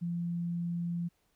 sine tone, 171.8 Hz, F3, 28 cents flat, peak -31 dBFS, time 0.01-1.09 s, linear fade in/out 20 ms, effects pink hiss -74 dBFS RMS until 1.35 s

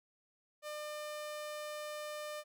sawtooth tone, 600 Hz, D5, 37 cents sharp, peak -37 dBFS, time 0.62-2.44 s, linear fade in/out 50 ms, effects none

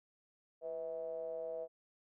triangle ring-modulated tone, 76 Hz, D#2, 40 cents flat, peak -34 dBFS, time 0.61-1.68 s, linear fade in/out 50 ms, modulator 571 Hz, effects none

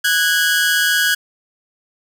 sawtooth tone pair together, 1480 / 1643.7 Hz, F#6 / G#6, 0 / -18 cents, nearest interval major second, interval 182 cents, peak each -14 / -12 dBFS, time 0.04-1.15 s, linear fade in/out 10 ms, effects none

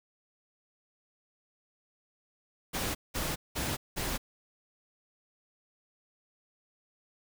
pink noise bursts, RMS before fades -33 dBFS, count 4, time 2.73-4.18 s, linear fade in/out 20 ms, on 220 ms, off 190 ms, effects none

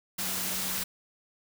sine tone in noise, 186.3 Hz, F#3, 12 cents sharp, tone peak -43 dBFS, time 0.18-0.84 s, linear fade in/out 10 ms, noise white, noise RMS -32 dBFS, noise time 0.18-0.84 s, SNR -14 dB, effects none

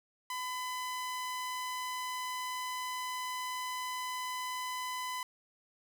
sawtooth tone, 1007 Hz, B5, 33 cents sharp, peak -32 dBFS, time 0.3-5.23 s, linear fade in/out 2 ms, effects none

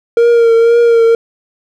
triangle tone with vibrato, 464.6 Hz, A#4, 6 cents flat, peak -3 dBFS, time 0.17-1.15 s, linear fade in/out 2 ms, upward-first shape triangle, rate 2 Hz, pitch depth 34 cents each way, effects none

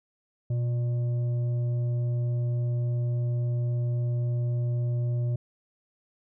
sine tone with frequency modulation, 121.4 Hz, B2, 29 cents flat, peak -24 dBFS, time 0.5-5.36 s, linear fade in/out 5 ms, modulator 478 Hz, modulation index 0.21, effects none

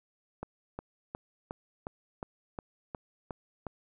click train, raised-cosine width 1 ms, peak -23 dBFS, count 10, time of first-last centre 0.43-3.667 s, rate 2.78 Hz, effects none

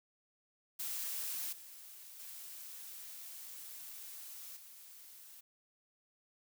blue noise with level steps, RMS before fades -40 / -53 / -49 / -55 dBFS, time 0.79-5.41 s, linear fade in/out 10 ms, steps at 1.52 / 2.19 / 4.56 s, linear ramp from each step 10 ms, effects none

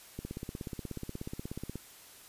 click train, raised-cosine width 3 ms, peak -25 dBFS, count 27, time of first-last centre 0.19-1.756 s, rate 16.6 Hz, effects white hiss -54 dBFS RMS until 2.28 s + resampled to 32000 Hz

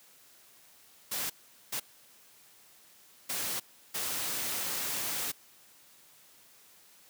white noise bursts at uneven times, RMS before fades -34 dBFS, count 4, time 1.11-1.3 / 1.72-1.8 / 3.29-3.6 / 3.94-5.32 s, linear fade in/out 10 ms, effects white hiss -59 dBFS RMS until 7.09 s + high-pass 100 Hz 12 dB/octave

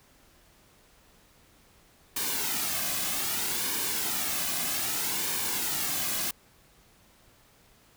white noise with flanger, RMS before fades -30 dBFS, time 2.16-6.31 s, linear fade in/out 5 ms, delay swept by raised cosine 1.5 to 2.2 ms, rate 0.63 Hz, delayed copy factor -0.55, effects pink hiss -60 dBFS RMS until 7.96 s

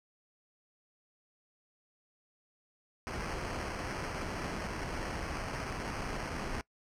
pink noise with sample-and-hold, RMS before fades -38 dBFS, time 3.07-6.61 s, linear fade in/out 0 ms, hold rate 3675 Hz, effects noise-tail reverb RT60 0.1 s tail -23 dB re dry + low-pass 8000 Hz 12 dB/octave

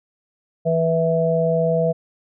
harmonic tone, 164.1 Hz, E3, 8 cents flat, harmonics 1 / 3 / 4, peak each -21 / -20 / -20 dBFS, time 0.65-1.93 s, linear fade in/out 20 ms, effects none

